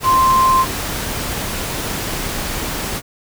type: tone in noise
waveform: sine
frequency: 1046.5 Hz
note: C6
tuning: in tune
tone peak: -10 dBFS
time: 0.03-0.66 s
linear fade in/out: 50 ms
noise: pink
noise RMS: -23 dBFS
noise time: 0-3.02 s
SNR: +10 dB
effects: none